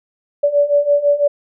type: beating tone pair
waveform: sine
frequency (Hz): 574 / 580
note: D5 / D5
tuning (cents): -40 / -22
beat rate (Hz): 6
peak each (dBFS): -16 / -13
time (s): 0.43-1.28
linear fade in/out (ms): 10
effects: none